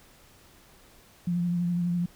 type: tone with vibrato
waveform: sine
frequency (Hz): 174.5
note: F3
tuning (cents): -1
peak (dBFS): -24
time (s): 1.27-2.06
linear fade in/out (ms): 5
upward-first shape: triangle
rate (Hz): 12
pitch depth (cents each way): 32
effects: pink hiss -56 dBFS RMS until 2.15 s